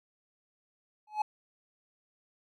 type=tone with exponential growth; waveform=triangle; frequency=850 Hz; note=G#5; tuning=40 cents sharp; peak=-21 dBFS; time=1.07-1.22 s; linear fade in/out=5 ms; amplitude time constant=32 ms; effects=none